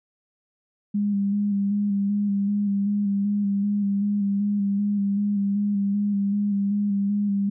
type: tone with vibrato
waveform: sine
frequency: 202.1 Hz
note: G#3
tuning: 47 cents flat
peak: -20 dBFS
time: 0.94-7.5 s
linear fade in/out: 10 ms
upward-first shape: square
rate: 2.6 Hz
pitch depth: 24 cents each way
effects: none